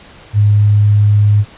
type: tone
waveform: sine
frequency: 103.83 Hz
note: G#2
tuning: in tune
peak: -6 dBFS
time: 0.33-1.45 s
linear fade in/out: 50 ms
effects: pink hiss -39 dBFS RMS until 1.57 s + resampled to 8000 Hz